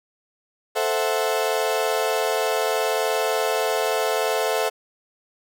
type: chord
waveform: 35% pulse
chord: F# half-diminished seventh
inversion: first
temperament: equal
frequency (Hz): 440 / 523.3 / 659.3 / 740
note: A4 / C5 / E5 / F#5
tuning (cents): 0 / 0 / 0 / 0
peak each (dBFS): -23 / -25 / -24 / -27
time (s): 0.75-4.7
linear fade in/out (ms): 20
effects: none